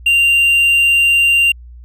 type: tone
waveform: triangle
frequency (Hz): 2778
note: F7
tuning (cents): -10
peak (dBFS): -7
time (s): 0.06-1.52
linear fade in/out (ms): 5
effects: added 60 Hz sine -33 dBFS peak until 1.84 s